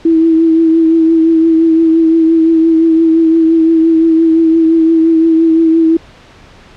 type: tone with vibrato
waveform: sine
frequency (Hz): 325.7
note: E4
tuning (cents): -21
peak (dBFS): -5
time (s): 0.05-5.97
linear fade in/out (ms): 5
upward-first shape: triangle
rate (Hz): 5.8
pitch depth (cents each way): 32
effects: pink hiss -39 dBFS RMS until 6.76 s + low-pass 4000 Hz 12 dB/octave